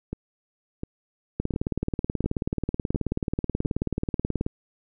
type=two click trains; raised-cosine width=3 ms; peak=-17 / -12 dBFS; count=6 / 58; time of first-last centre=0.13-3.651 / 1.4-4.465 s; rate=1.42 / 18.6 Hz; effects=none